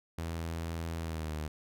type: tone with pitch glide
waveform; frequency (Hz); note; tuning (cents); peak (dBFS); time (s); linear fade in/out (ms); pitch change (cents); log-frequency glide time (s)
sawtooth; 82.7 to 76.72; E2 to D#2; +6 to -24; -31; 0.18-1.48; 5; -130; 0.99-1.37
effects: none